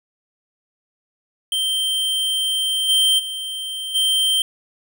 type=tone with level steps; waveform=square; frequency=3136 Hz; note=G7; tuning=in tune; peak=-19 / -14 / -26 / -16 dBFS; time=1.52-4.42 s; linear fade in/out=2 ms; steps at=2.88 / 3.18 / 3.94 s; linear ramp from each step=20 ms; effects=none